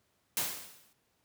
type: noise with exponential decay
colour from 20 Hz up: white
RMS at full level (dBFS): -29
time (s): 0.37-0.93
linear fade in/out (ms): 1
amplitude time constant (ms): 120
effects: pink hiss -74 dBFS RMS until 1.24 s + high-pass 80 Hz 12 dB/octave